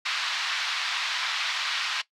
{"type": "band-pass noise", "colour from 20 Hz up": "white", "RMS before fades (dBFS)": -29, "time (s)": [0.05, 2.02], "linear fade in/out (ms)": 10, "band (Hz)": [1000, 4300], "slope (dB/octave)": 24, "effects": ["noise-tail reverb RT60 0.1 s tail -17 dB re dry"]}